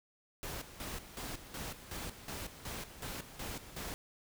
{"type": "noise with tremolo", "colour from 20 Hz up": "pink", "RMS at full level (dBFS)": -42, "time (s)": [0.43, 3.94], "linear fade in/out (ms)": 0, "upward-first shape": "square", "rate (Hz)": 2.7, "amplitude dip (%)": 70, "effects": []}